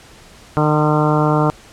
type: harmonic tone with a mistuned harmonic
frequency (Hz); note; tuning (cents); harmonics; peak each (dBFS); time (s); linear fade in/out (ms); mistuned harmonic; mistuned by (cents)
151.7; D#3; -44; 1 / 2 / 3 / 4 / 5 / 6 / 7 / 8 / 9; -16 / -19 / -21 / -22 / -23 / -24 / -24 / -25 / -26; 0.57-1.5; 0; 7; -24
effects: pink hiss -43 dBFS RMS until 1.72 s + low-pass 9000 Hz 12 dB/octave